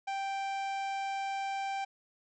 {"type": "harmonic tone", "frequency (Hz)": 784, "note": "G5", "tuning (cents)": 0, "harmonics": [1, 2, 3, 4, 5, 6, 7, 8, 9, 10], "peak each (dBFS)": [-33, -46, -43, -51, -56, -58, -57, -61, -60, -64], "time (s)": [0.07, 1.85], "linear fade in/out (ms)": 10, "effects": []}